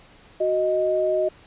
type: tone pair together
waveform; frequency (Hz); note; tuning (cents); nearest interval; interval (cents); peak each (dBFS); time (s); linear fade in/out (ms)
sine; 370.7 / 623.4; F#4 / D#5; +3 / +3; major sixth; 900; -24 / -20; 0.4-1.29; 10
effects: pink hiss -51 dBFS RMS until 1.46 s + resampled to 8000 Hz